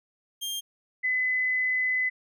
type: tone pair in turn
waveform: sawtooth / sine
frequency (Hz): 3200 / 2016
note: G7 / B6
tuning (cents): +35 / +35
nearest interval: minor sixth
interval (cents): 800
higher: first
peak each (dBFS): -27 / -23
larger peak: second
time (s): 0.41-0.61 / 1.03-2.1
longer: second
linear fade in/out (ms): 20
effects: none